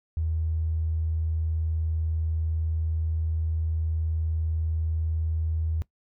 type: tone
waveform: triangle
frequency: 80.2 Hz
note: E2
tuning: 47 cents flat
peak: -20 dBFS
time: 0.17-5.82 s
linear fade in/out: 0 ms
effects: noise-tail reverb RT60 0.1 s tail -21 dB re dry + tanh soft clip ceiling -22 dBFS